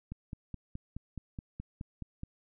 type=click train; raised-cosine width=5 ms; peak=-27 dBFS; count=11; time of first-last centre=0.12-2.234 s; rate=4.73 Hz; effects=none